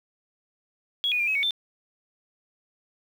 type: tone with pitch steps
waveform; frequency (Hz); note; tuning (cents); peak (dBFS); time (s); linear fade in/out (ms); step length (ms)
sine; 3337 / 2464 / 2389 / 2558 / 2232 / 3553; G#7 / D#7 / D7 / D#7 / C#7 / A7; +8 / -17 / +29 / +47 / +11 / +16; -22; 1.04-1.508; 0; 78
effects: 8-bit